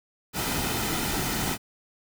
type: noise with comb filter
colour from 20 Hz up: pink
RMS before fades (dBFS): -28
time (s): 0.33-1.58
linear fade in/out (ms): 50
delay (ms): 1.8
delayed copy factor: -0.5
effects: none